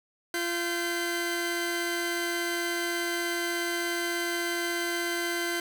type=tone cluster; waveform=sawtooth; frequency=344.6 / 1554 / 2051 Hz; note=F4 / G6 / C7; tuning=-23 / -16 / -35 cents; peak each=-27 / -29 / -32 dBFS; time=0.34-5.6 s; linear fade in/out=2 ms; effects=none